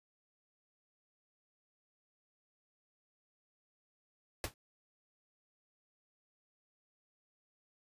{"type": "noise with exponential decay", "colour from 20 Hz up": "pink", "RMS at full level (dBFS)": -33, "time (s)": [4.44, 4.54], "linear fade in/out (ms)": 1, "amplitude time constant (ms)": 21, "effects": ["resampled to 32000 Hz"]}